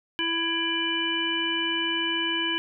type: harmonic tone with a mistuned harmonic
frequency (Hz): 331.6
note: E4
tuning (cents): +10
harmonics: 1 / 3 / 5 / 7 / 9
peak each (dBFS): -31 / -35 / -31 / -32 / -27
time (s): 0.19-2.58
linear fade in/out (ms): 0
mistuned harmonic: 7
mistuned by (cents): +35
effects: none